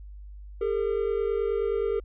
triangle tone pair together, 404.1 / 453.6 Hz, G#4 / A#4, -47 / -47 cents, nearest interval major second, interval 200 cents, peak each -25 dBFS, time 0.61-2 s, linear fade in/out 5 ms, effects added 50 Hz sine -40 dBFS peak until 2.04 s + resampled to 8000 Hz

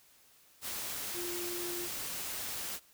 sine tone in noise, 350 Hz, F4, 4 cents sharp, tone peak -39 dBFS, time 1.13-1.89 s, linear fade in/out 50 ms, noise white, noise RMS -39 dBFS, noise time 0.61-2.8 s, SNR -3 dB, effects white hiss -63 dBFS RMS until 2.93 s

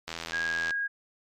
click train, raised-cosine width 0.2 ms, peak -17 dBFS, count 53, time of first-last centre 0.08-0.707 s, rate 82.9 Hz
sine tone, 1637 Hz, G#6, 25 cents flat, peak -27 dBFS, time 0.32-0.88 s, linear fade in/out 20 ms
effects MP3 96 kbps

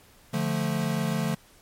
square chord, D minor, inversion none, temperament equal, 146.83 / 174.61 / 220 Hz, D3 / F3 / A3, 0 / 0 / 0 cents, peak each -30 dBFS, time 0.33-1.35 s, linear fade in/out 10 ms, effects pink hiss -56 dBFS RMS until 1.61 s + MP3 64 kbps

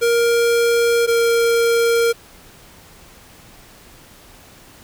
square tone pair in turn, 468.8 / 465.3 Hz, A#4 / A#4, +10 / -3 cents, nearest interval unison, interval 13 cents, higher first, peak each -14 dBFS, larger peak neither, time 0.01-1.07 / 1.07-2.13 s, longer neither, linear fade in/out 20 ms, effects pink hiss -45 dBFS RMS until 4.83 s

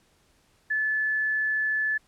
sine tone, 1733 Hz, A6, 27 cents flat, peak -23 dBFS, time 0.7-1.98 s, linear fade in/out 10 ms, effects pink hiss -64 dBFS RMS until 2.07 s + low-pass 11000 Hz 12 dB/octave

